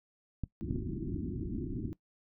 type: clicks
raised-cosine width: 5 ms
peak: -22 dBFS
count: 3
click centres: 0.437 / 0.709 / 0.76 s
type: low-pass noise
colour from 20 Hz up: white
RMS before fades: -37 dBFS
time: 0.61-1.93 s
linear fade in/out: 0 ms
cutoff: 360 Hz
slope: 96 dB/octave
effects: noise-tail reverb RT60 0.1 s tail -19 dB re dry